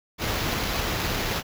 pink noise with sample-and-hold, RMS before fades -27 dBFS, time 0.18-1.43 s, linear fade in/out 50 ms, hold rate 8820 Hz, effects none

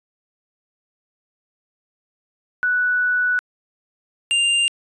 sine / square tone pair in turn, 1480 / 2794 Hz, F#6 / F7, 0 / 0 cents, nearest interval major seventh, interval 1100 cents, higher second, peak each -16 / -16 dBFS, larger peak neither, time 2.63-3.39 / 4.31-4.68 s, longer first, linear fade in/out 0 ms, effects resampled to 22050 Hz

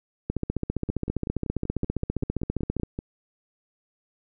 two click trains, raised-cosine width 3 ms, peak -18 / -13 dBFS, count 12 / 39, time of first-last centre 0.89-2.989 / 0.3-2.833 s, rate 5.24 / 15 Hz, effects none

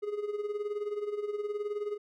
triangle tone with tremolo, 415.3 Hz, G#4, in tune, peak -27 dBFS, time 0.02-1.98 s, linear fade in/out 20 ms, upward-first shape sine, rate 19 Hz, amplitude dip 70%, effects none

